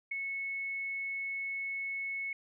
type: tone with ADSR envelope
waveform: sine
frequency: 2200 Hz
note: C#7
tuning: 14 cents flat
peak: -30 dBFS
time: 0.11-2.33 s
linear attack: 9 ms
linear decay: 5 ms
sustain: -4 dB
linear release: 3 ms
effects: none